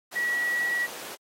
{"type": "tone in noise", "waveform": "sine", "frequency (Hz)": 1929, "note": "B6", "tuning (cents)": -41, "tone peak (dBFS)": -24, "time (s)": [0.15, 0.87], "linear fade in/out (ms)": 20, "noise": "pink", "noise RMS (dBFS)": -38, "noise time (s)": [0.11, 1.16], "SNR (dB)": 11, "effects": ["high-pass 400 Hz 12 dB/octave", "AAC 48 kbps"]}